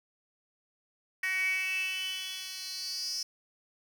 10% pulse tone with high-pass filter sweep, 375.4 Hz, F#4, 25 cents sharp, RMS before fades -34 dBFS, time 1.23-3.23 s, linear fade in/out 5 ms, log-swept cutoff 2000 to 5300 Hz, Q 9.7, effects 10-bit

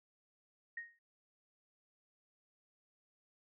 sine tone with exponential decay, 1864.7 Hz, A#6, in tune, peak -38 dBFS, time 0.77-0.99 s, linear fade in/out 5 ms, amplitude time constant 47 ms, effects none

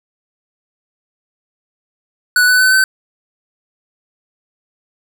square tone with pitch steps, 1480 / 1497.2 / 1514.6 / 1532.2 Hz, F#6 / F#6 / F#6 / G6, 0 / +20 / +40 / -40 cents, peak -9 dBFS, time 2.36-2.84 s, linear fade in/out 2 ms, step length 120 ms, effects none

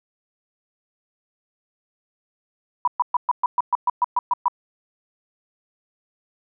sine tone bursts, 982 Hz, B5, 10 cents flat, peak -15 dBFS, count 12, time 2.85-4.482 s, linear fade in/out 2 ms, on 26 ms, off 120 ms, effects none

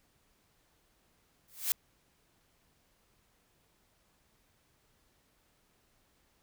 blue noise with exponential growth, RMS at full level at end -26 dBFS, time 1.48-1.72 s, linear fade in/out 1 ms, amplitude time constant 51 ms, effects pink hiss -71 dBFS RMS until 6.42 s

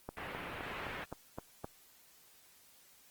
click train, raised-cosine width 1 ms, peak -26 dBFS, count 7, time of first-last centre 0.09-1.644 s, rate 3.86 Hz
white low-pass noise, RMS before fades -43 dBFS, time 0.17-1.04 s, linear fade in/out 0 ms, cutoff 2500 Hz, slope 24 dB/octave
effects white hiss -63 dBFS RMS until 3.1 s + Opus 24 kbps

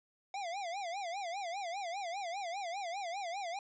square tone with vibrato, 738 Hz, F#5, 5 cents flat, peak -38 dBFS, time 0.34-3.59 s, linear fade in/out 2 ms, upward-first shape sine, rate 5 Hz, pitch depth 180 cents each way, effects resampled to 16000 Hz

